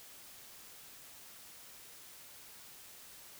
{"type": "silence", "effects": ["white hiss -54 dBFS RMS until 3.39 s"]}